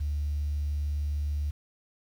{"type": "tone", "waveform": "sine", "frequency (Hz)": 73.42, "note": "D2", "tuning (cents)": 0, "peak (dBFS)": -26, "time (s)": [0, 1.51], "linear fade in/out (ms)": 10, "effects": ["tanh soft clip ceiling -22 dBFS", "9-bit"]}